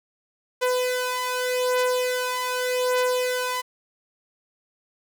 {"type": "beating tone pair", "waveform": "sawtooth", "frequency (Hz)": [501, 501.84], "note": ["B4", "B4"], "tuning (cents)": [25, 28], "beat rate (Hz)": 0.84, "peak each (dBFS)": [-23, -20], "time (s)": [0.61, 3.62], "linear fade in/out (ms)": 20, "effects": []}